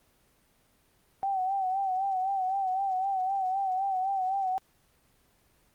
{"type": "tone with vibrato", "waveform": "sine", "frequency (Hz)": 765, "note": "G5", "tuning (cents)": -42, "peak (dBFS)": -26, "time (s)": [1.23, 4.58], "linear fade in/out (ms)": 0, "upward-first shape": "sine", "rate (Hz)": 3.9, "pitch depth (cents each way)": 61, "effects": ["pink hiss -66 dBFS RMS until 5.74 s", "Opus 24 kbps"]}